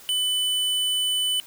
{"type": "tone", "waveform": "square", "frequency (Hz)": 3000, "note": "F#7", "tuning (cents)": 23, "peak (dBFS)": -22, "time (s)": [0.09, 1.4], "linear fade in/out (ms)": 0, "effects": ["white hiss -47 dBFS RMS until 1.46 s"]}